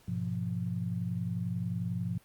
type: chord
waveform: sine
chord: F diminished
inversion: first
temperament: equal with one note detuned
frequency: 103.35 / 123.47 / 174.61 Hz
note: Ab2 / Cb3 / F3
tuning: -8 / 0 / 0 cents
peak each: -36 / -36 / -34 dBFS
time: 0.08-2.18 s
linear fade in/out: 5 ms
effects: pink hiss -62 dBFS RMS until 2.24 s + Opus 48 kbps